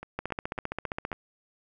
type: two click trains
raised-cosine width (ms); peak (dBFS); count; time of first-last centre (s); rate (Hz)
0.5; -16 / -24; 15 / 5; 0.19-1.117 / 0.03-1.129; 15.1 / 3.64
effects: none

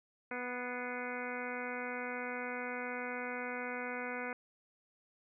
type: harmonic tone with a mistuned harmonic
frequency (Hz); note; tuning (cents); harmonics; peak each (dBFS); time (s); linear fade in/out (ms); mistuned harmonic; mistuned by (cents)
246.9; B3; 0; 1 / 2 / 3 / 4 / 5 / 6 / 7 / 8 / 9 / 10; -45 / -43 / -47 / -48 / -50 / -44 / -50 / -47 / -48 / -51; 0.31-4.33; 2; 8; +74
effects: none

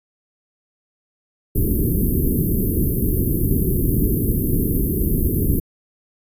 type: band-stop noise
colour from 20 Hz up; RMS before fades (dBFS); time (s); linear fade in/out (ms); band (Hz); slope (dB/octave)
pink; -18; 1.55-5.6; 10; 400 to 12000; 48
effects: resampled to 32000 Hz

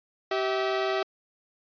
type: tone pair together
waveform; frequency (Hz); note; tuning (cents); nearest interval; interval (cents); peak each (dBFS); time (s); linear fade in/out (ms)
sawtooth; 386.1 / 648; G4 / E5; -26 / -30; major sixth; 896; -23 / -25; 0.31-1.03; 5
effects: resampled to 11025 Hz

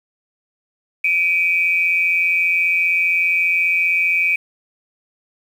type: tone pair together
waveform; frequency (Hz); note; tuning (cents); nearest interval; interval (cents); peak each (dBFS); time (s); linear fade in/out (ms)
sine; 2314 / 2489; D7 / D#7; -26 / 0; minor second; 126; -17; 1.04-4.36; 5
effects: 7-bit

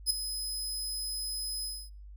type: tone with ADSR envelope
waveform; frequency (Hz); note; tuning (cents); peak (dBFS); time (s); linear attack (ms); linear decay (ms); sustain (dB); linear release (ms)
25% pulse; 5060; D#8; +28; -17; 0.06-1.9; 44; 5; -12; 260
effects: noise-tail reverb RT60 0.4 s tail -24 dB re dry + added 50 Hz sine -45 dBFS peak until 2.16 s

